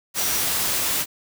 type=tone in noise; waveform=sine; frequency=5790 Hz; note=F#8; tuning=38 cents flat; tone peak=-31 dBFS; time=0.15-0.44 s; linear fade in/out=50 ms; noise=white; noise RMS=-23 dBFS; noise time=0.14-1.06 s; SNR=-11 dB; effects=none